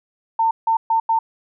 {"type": "tone bursts at uneven times", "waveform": "sine", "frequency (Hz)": 903, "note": "A5", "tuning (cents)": 45, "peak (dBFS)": -14, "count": 4, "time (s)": [[0.39, 0.51], [0.67, 0.77], [0.9, 1], [1.09, 1.19]], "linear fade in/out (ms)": 5, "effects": []}